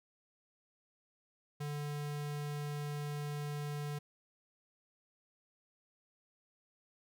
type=tone; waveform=square; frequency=146.7 Hz; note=D3; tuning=2 cents flat; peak=-38 dBFS; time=1.6-3.99 s; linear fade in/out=10 ms; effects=none